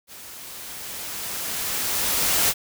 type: noise with level ramp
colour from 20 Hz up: white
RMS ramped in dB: -42 to -19 dBFS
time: 0.07-2.54 s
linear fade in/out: 50 ms
effects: none